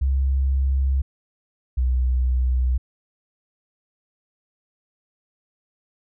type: tone pair in turn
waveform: sine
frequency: 67.1 / 62.97 Hz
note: C2 / B1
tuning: +44 / +34 cents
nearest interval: minor second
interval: 110 cents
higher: first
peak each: -17 / -17 dBFS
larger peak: neither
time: 0.01-1.02 / 1.77-2.78 s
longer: neither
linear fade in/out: 10 ms
effects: none